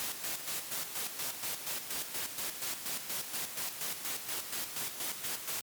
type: noise with tremolo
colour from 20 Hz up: white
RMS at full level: -36 dBFS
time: 0-5.61 s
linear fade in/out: 0 ms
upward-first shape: square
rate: 4.2 Hz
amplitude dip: 55%
effects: high-pass 100 Hz 12 dB/octave + MP3 96 kbps